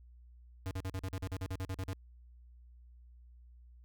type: tone bursts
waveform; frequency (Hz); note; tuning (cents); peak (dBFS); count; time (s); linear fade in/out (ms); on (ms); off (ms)
square; 94.5; F#2; +37; -36; 14; 0.66-1.931; 0; 49; 45
effects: added 60 Hz sine -54 dBFS peak until 3.84 s